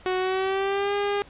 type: tone with pitch glide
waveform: sawtooth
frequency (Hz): 370 to 405.8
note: F#4 to G#4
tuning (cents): 0 to -40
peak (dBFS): -19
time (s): 0.06-1.22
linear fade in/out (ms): 0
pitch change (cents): +160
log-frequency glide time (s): 0.18-0.94
effects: pink hiss -50 dBFS RMS until 1.29 s + resampled to 8000 Hz